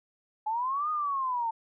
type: linear two-way sweep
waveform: sine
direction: up then down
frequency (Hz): 842 to 1244.5 to 892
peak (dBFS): -27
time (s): 0.46-1.51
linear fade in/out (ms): 10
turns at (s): 0.9
effects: none